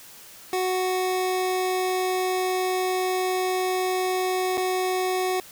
25% pulse tone with dropouts, 370 Hz, F#4, in tune, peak -19 dBFS, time 0.53-5.4 s, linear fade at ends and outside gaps 1 ms, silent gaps 4.573-4.578 s, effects white hiss -46 dBFS RMS until 5.51 s

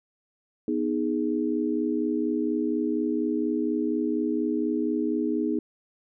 sine chord, G# minor, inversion first, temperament equal, 246.9 / 311.1 / 415.3 Hz, B3 / D#4 / G#4, 0 / 0 / 0 cents, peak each -28 / -26 / -30 dBFS, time 0.68-5.59 s, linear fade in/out 2 ms, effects none

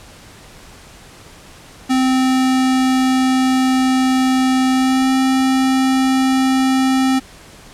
square tone with pitch glide, 259.6 to 262.9 Hz, C4 to C4, -13 to +8 cents, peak -13 dBFS, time 1.89-7.2 s, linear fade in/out 20 ms, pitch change +21 cents, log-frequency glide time 4.72-5.13 s, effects pink hiss -41 dBFS RMS until 7.73 s + low-pass 10000 Hz 12 dB/octave

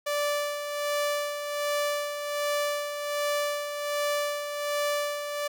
sawtooth tone with tremolo, 584 Hz, D5, 10 cents flat, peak -21 dBFS, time 0.06-5.48 s, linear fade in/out 10 ms, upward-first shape sine, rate 1.3 Hz, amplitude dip 55%, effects none

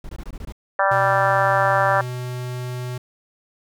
brown noise bursts, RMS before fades -32 dBFS, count 7, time 0.04-0.523 s, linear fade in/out 2 ms, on 51 ms, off 21 ms
harmonic tone, 195.3 Hz, G3, 6 cents flat, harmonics 3 / 4 / 5 / 6 / 7 / 8 / 9, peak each -21 / -22 / -23 / -24 / -24 / -25 / -26 dBFS, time 0.79-2.01 s, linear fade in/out 2 ms
square tone, 124.8 Hz, B2, 19 cents sharp, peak -27 dBFS, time 0.91-2.98 s, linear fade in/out 5 ms
effects none

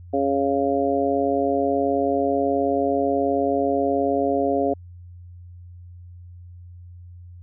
harmonic tone, 138.59 Hz, C#3, in tune, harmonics 2 / 3 / 4 / 5, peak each -24 / -24 / -24 / -24 dBFS, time 0.13-4.74 s, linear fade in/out 10 ms, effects added 88 Hz sine -39 dBFS peak until 7.42 s

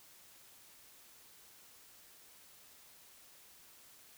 silence, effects white hiss -60 dBFS RMS until 4.17 s

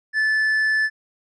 sine tone with hard clipping, 1744 Hz, A6, 16 cents flat, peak -18 dBFS, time 0.13-0.9 s, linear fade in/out 50 ms, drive 3 dB, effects resampled to 24000 Hz

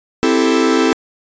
45% pulse chord, A minor seventh, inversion first, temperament equal, 261.6 / 329.6 / 392 / 440 Hz, C4 / E4 / G4 / A4, 0 / 0 / 0 / 0 cents, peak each -16 / -16 / -20 / -17 dBFS, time 0.23-0.93 s, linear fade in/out 0 ms, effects resampled to 16000 Hz

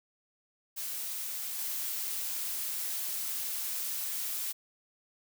blue noise with level steps, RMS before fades -37 / -35 dBFS, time 0.76-4.53 s, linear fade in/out 20 ms, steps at 1.58 s, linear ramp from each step 10 ms, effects none

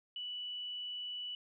sine tone, 2960 Hz, F#7, in tune, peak -39 dBFS, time 0.16-1.35 s, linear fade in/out 2 ms, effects none

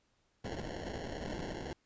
violet noise with sample-and-hold, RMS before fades -41 dBFS, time 0.44-1.73 s, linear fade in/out 5 ms, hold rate 1225 Hz, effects pink hiss -75 dBFS RMS until 1.85 s + resampled to 16000 Hz

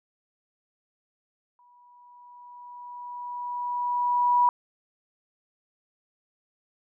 sine tone with exponential growth, 975 Hz, B5, 23 cents flat, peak -16 dBFS, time 1.59-4.49 s, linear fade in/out 1 ms, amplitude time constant 630 ms, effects none

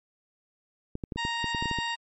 clicks, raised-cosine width 3 ms, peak -20 dBFS, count 11, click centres 0.954 / 1.038 / 1.122 / 1.16 / 1.251 / 1.443 / 1.548 / 1.625 / 1.657 / 1.713 / 1.787 s
15% pulse tone, 932.3 Hz, A#5, in tune, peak -22 dBFS, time 1.17-1.96 s, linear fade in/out 20 ms
effects MP3 32 kbps

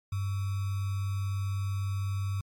sine tone with sample-and-hold, 98 Hz, G2, in tune, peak -28 dBFS, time 0.12-2.41 s, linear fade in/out 5 ms, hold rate 1225 Hz, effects MP3 64 kbps

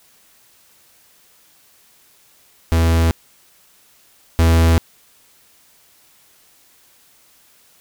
45% pulse tone pair in turn, 82.41 / 82.41 Hz, E2 / E2, 0 / 0 cents, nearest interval unison, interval 0 cents, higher neither, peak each -12 / -10 dBFS, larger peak second, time 2.72-3.11 / 4.39-4.78 s, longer neither, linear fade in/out 0 ms, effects white hiss -53 dBFS RMS until 7.8 s

